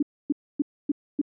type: tone bursts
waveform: sine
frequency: 290 Hz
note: D4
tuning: 22 cents flat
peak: -19 dBFS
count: 5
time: 0-1.215 s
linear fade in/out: 5 ms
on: 27 ms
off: 270 ms
effects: none